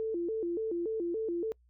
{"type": "tone with vibrato", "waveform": "sine", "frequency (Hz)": 390, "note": "G4", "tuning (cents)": -9, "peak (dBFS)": -30, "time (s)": [0, 1.52], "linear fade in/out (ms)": 0, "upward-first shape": "square", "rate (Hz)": 3.5, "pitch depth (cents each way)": 220, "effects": ["noise-tail reverb RT60 0.1 s tail -26 dB re dry", "added 60 Hz sine -62 dBFS peak until 1.69 s"]}